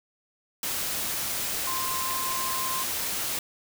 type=tone in noise; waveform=sine; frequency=1046.5 Hz; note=C6; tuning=in tune; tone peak=-31 dBFS; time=1.67-2.83 s; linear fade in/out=2 ms; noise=white; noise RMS=-30 dBFS; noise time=0.63-3.39 s; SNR=-4 dB; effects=none